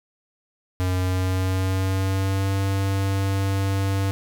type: tone with pitch glide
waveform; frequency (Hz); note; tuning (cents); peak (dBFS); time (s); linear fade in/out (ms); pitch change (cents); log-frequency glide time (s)
square; 92 to 97.47; F#2 to G2; -9 to -9; -21; 0.8-4.11; 0; +100; 1-2.53
effects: none